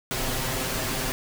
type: noise with comb filter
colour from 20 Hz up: pink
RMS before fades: -28 dBFS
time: 0.11-1.12 s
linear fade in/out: 0 ms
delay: 7.7 ms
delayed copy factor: +0.7
effects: none